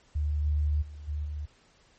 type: tone with level steps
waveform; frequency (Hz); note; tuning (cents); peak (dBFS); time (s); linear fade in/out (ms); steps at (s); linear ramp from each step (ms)
sine; 74.4; D2; +23; -25 / -23 / -40 / -29 / -32; 0.15-1.46; 10; 0.44 / 0.81 / 1.07 / 1.24; 20
effects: pink hiss -62 dBFS RMS until 1.98 s + MP3 32 kbps